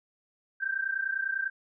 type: tone pair together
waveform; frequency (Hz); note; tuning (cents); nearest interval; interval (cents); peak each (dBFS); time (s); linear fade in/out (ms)
sine; 1557 / 1587; G6 / G6; -12 / +21; unison; 33; -31 / -31; 0.6-1.5; 20
effects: none